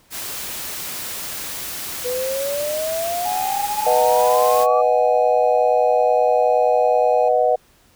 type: noise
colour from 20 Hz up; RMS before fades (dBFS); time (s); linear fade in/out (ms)
white; -29; 0.1-4.67; 50
type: exponential sweep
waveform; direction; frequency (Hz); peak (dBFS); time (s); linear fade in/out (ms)
sine; up; 490 to 1174.7; -21; 2.04-4.82; 20
type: tone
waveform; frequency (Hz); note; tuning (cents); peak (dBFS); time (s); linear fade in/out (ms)
triangle; 830.6; G#5; 0; -23; 3.25-7.29; 10
type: chord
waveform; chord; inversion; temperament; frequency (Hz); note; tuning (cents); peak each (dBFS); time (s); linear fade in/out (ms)
sine; B major; none; equal; 493.9 / 622.3 / 740; B4 / D#5 / F#5; 0 / 0 / 0; -18; 3.86-7.56; 10
effects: pink hiss -55 dBFS RMS until 7.95 s